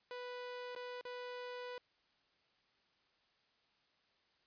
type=tone with dropouts; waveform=sawtooth; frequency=493.9 Hz; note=B4; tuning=in tune; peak=-40 dBFS; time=0.11-1.78 s; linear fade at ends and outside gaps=1 ms; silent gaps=0.751-0.762 / 1.011-1.052 s; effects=white hiss -75 dBFS RMS until 4.46 s + resampled to 11025 Hz